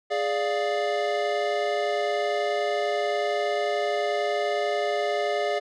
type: chord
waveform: square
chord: D diminished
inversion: second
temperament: equal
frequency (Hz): 415.3 / 587.3 / 698.5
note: Ab4 / D5 / F5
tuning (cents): 0 / 0 / 0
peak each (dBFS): -29 / -28 / -29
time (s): 0.1-5.6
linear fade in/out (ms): 20
effects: low-pass 4000 Hz 12 dB/octave